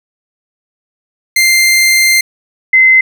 sawtooth / sine tone pair in turn, 2093 / 2058 Hz, C7 / C7, 0 / -29 cents, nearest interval unison, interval 29 cents, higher first, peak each -3 dBFS, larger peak neither, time 1.36-2.21 / 2.73-3.01 s, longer first, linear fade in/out 5 ms, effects none

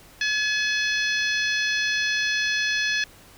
harmonic tone, 852 Hz, G#5, 44 cents sharp, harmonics 2 / 3 / 4 / 5 / 6 / 7, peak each -24 / -28 / -30 / -32 / -34 / -35 dBFS, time 0.21-3.04 s, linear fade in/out 2 ms, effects pink hiss -50 dBFS RMS until 3.37 s

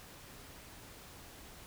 silence, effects pink hiss -53 dBFS RMS until 1.66 s

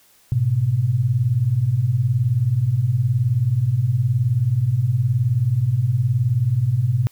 sine beating tone pair, 106.6 / 125.6 Hz, G#2 / B2, +46 / +30 cents, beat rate 19 Hz, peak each -21 / -17 dBFS, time 0.32-7.07 s, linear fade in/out 0 ms, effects white hiss -55 dBFS RMS until 7.11 s

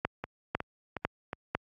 two click trains, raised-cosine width 0.5 ms, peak -19 / -12 dBFS, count 4 / 4, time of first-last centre 0.24-1.331 / 0.05-1.55 s, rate 2.75 / 2 Hz, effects high-pass 60 Hz 12 dB/octave + AAC 48 kbps

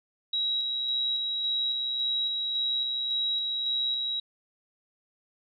sine tone with tremolo, 3857 Hz, B7, 42 cents flat, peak -25 dBFS, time 0.33-4.2 s, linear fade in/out 5 ms, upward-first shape square, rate 1.8 Hz, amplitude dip 25%, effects none

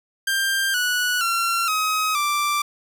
sawtooth tone with pitch steps, 1587 / 1472.2 / 1365.7 / 1266.9 / 1175.3 Hz, G6 / F#6 / F6 / D#6 / D6, +21 / -9 / -39 / +31 / +1 cents, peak -16 dBFS, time 0.27-2.62 s, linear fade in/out 5 ms, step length 470 ms, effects none

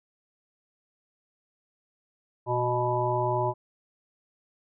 harmonic tone with a mistuned harmonic, 123.2 Hz, B2, 4 cents flat, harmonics 1 / 3 / 5 / 7 / 8, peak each -30 / -30 / -30 / -30 / -30 dBFS, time 2.46-3.54 s, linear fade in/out 50 ms, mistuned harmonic 1, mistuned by -22 cents, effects none

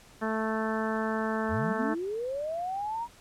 harmonic tone, 220 Hz, A3, in tune, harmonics 1 / 2 / 3 / 4 / 5 / 6 / 7 / 8, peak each -31 / -34 / -36 / -37 / -38 / -39 / -39 / -40 dBFS, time 0.21-1.95 s, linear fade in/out 20 ms
sine linear sweep, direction up, 61.74 to 963 Hz, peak -30 dBFS, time 1.48-3.08 s, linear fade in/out 50 ms
effects pink hiss -55 dBFS RMS until 3.2 s + low-pass 11000 Hz 12 dB/octave

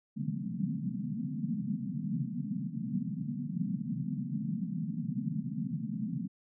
white band-pass noise, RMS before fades -35 dBFS, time 0.16-6.28 s, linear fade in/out 20 ms, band 130 to 250 Hz, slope 96 dB/octave, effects none

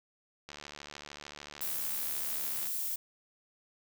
click train, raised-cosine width 0.2 ms, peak -27 dBFS, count 161, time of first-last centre 0.49-2.67 s, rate 73.4 Hz
violet noise, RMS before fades -35 dBFS, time 1.61-2.96 s, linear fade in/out 5 ms
effects none

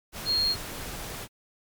sine tone in noise, 4251 Hz, C8, 27 cents sharp, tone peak -22 dBFS, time 0.25-0.56 s, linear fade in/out 50 ms, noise pink, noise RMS -37 dBFS, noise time 0.12-1.28 s, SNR +12 dB, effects MP3 96 kbps

